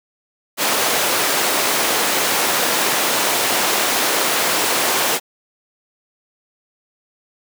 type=high-pass noise; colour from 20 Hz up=pink; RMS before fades=-18 dBFS; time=0.57-5.2 s; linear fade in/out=50 ms; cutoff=420 Hz; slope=12 dB/octave; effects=none